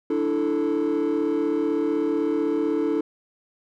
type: chord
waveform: triangle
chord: D suspended second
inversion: none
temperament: equal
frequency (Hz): 293.7 / 329.6 / 440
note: D4 / E4 / A4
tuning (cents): 0 / 0 / 0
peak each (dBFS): -22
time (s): 0.1-3.01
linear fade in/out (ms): 5
effects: tanh soft clip ceiling -15 dBFS